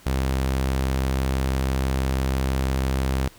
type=tone; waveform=sawtooth; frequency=66.1 Hz; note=C2; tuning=18 cents sharp; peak=-17 dBFS; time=0.06-3.28 s; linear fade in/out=5 ms; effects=pink hiss -50 dBFS RMS until 3.38 s